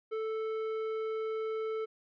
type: tone with tanh clipping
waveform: sine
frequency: 440 Hz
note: A4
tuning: in tune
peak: -34 dBFS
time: 0.11-1.86 s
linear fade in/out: 20 ms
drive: 11 dB
effects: none